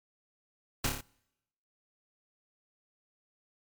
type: noise with echo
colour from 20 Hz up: pink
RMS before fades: -28 dBFS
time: 0.84-0.87 s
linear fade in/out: 5 ms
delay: 28 ms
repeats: 5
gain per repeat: -3 dB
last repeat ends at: 1.01 s
effects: noise-tail reverb RT60 0.9 s tail -26 dB re dry + MP3 96 kbps